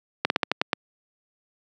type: slowing click train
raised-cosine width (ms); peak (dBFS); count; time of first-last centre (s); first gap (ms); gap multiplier
0.3; -4; 7; 0.25-0.732; 51; 1.18
effects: high-pass 200 Hz 12 dB/octave